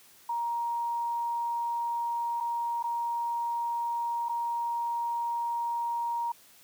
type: tone with dropouts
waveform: sine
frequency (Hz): 940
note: A#5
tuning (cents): +14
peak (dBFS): -28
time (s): 0.29-6.32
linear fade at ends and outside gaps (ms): 5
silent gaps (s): 2.403-2.407 / 2.827-2.839 / 4.286-4.293
effects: white hiss -57 dBFS RMS until 6.63 s + high-pass 80 Hz 12 dB/octave